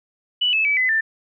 sine tone with pitch steps, 2960 / 2607 / 2296 / 2022 / 1780.5 Hz, F#7 / E7 / D7 / B6 / A6, 0 / -20 / -40 / +40 / +20 cents, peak -16 dBFS, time 0.41-1.01 s, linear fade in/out 10 ms, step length 120 ms, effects none

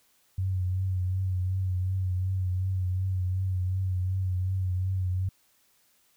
sine tone with vibrato, 93 Hz, F#2, 9 cents sharp, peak -25 dBFS, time 0.38-5.29 s, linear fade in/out 5 ms, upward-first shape triangle, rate 2.7 Hz, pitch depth 45 cents each way, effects white hiss -66 dBFS RMS until 6.16 s

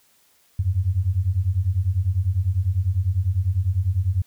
sine beating tone pair, 87.31 / 97.31 Hz, F2 / G2, 0 / -12 cents, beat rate 10 Hz, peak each -22 / -21 dBFS, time 0.59-4.22 s, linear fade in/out 5 ms, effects white hiss -60 dBFS RMS until 4.26 s

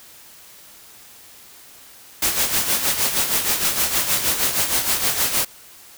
white noise with tremolo, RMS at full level -18 dBFS, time 2.22-5.45 s, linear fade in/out 5 ms, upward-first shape sine, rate 6.4 Hz, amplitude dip 60%, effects white hiss -45 dBFS RMS until 5.97 s

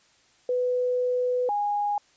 sine tone pair in turn, 497.6 / 823.2 Hz, B4 / G#5, +13 / -16 cents, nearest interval major sixth, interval 871 cents, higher second, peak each -22 / -23 dBFS, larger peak first, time 0.49-1.49 / 1.49-1.98 s, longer first, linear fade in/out 2 ms, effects white hiss -61 dBFS RMS until 2.16 s + resampled to 16000 Hz

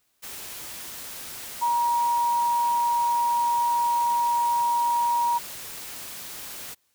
sine tone in noise, 949 Hz, A#5, 31 cents sharp, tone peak -20 dBFS, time 1.61-5.39 s, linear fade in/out 20 ms, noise white, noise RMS -38 dBFS, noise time 0.22-6.75 s, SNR +15 dB, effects white hiss -70 dBFS RMS until 6.94 s

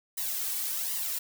blue noise with flanger, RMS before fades -32 dBFS, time 0.17-1.19 s, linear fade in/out 10 ms, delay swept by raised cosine 1 to 2.7 ms, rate 1.3 Hz, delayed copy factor +0.75, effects none

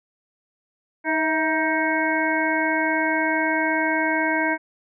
harmonic tone with a mistuned harmonic, 314.2 Hz, D#4, 17 cents sharp, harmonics 1 / 2 / 3 / 5 / 6 / 7, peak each -25 / -27 / -26 / -25 / -30 / -27 dBFS, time 1.04-4.58 s, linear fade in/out 50 ms, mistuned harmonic 2, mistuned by +49 cents, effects none

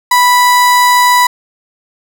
35% pulse tone, 986 Hz, B5, 3 cents flat, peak -4 dBFS, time 0.11-1.27 s, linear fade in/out 5 ms, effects none

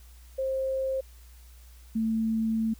sine tone pair in turn, 530 / 222.8 Hz, C5 / A3, +22 / +22 cents, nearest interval octave + minor third, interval 1500 cents, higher first, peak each -26 / -24 dBFS, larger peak second, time 0.38-1.01 / 1.95-2.74 s, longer second, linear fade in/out 10 ms, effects added 60 Hz sine -48 dBFS peak until 2.79 s + white hiss -59 dBFS RMS until 2.79 s

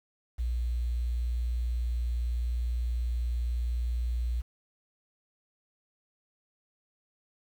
sine tone, 59.6 Hz, A#1, 39 cents sharp, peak -27 dBFS, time 0.38-4.42 s, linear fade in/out 20 ms, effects 9-bit

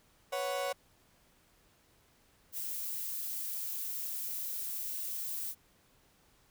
35% pulse chord, B suspended second, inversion none, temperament equal, 493.9 / 554.4 / 740 Hz, B4 / C#5 / F#5, 0 / 0 / 0 cents, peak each -39 / -33 / -37 dBFS, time 0.32-0.73 s, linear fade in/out 10 ms
violet noise, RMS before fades -38 dBFS, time 2.52-5.55 s, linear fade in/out 50 ms
effects pink hiss -67 dBFS RMS until 6.5 s

